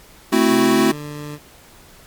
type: chord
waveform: square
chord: F# half-diminished seventh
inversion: first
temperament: equal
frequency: 220 / 261.6 / 329.6 / 370 Hz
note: A3 / C4 / E4 / F#4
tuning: 0 / 0 / 0 / 0 cents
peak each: -19 dBFS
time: 0.32-0.92 s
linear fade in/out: 10 ms
type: tone with pitch glide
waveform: 20% pulse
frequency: 130.3 to 147.96 Hz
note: C3 to D3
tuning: -7 to +13 cents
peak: -24 dBFS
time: 0.47-1.39 s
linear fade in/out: 50 ms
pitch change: +220 cents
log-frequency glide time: 0.57-0.91 s
effects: pink hiss -46 dBFS RMS until 2.06 s + MP3 96 kbps